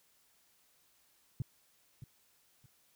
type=tone with echo; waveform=sine; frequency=127.7 Hz; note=C3; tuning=42 cents flat; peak=-31 dBFS; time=1.4-1.42 s; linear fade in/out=2 ms; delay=620 ms; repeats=2; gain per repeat=-12 dB; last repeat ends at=2.66 s; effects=white hiss -70 dBFS RMS until 2.95 s